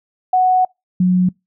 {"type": "tone pair in turn", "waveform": "sine", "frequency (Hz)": [740, 182.08], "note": ["F#5", "F#3"], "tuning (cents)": [0, -28], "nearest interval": "2 octaves", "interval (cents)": 2428, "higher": "first", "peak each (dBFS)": -10, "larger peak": "neither", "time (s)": [[0.33, 0.65], [1, 1.29]], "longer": "first", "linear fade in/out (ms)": 5, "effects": ["noise-tail reverb RT60 0.2 s tail -26 dB re dry"]}